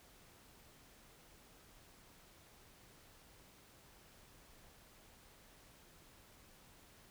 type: silence
effects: pink hiss -63 dBFS RMS until 7.1 s